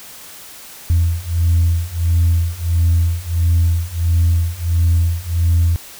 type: beating tone pair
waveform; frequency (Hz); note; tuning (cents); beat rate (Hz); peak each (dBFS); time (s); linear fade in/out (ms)
sine; 83.7 / 85.2; E2 / F2; +27 / -42; 1.5; -15 / -14; 0.9-5.76; 0
effects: tanh soft clip ceiling -7 dBFS + white hiss -37 dBFS RMS until 5.99 s